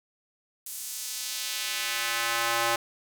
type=tone with high-pass filter sweep; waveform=square; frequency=116.54 Hz; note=A#2; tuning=in tune; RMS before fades=-30 dBFS; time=0.66-2.76 s; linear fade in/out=5 ms; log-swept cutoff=9600 to 760 Hz; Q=0.94; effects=none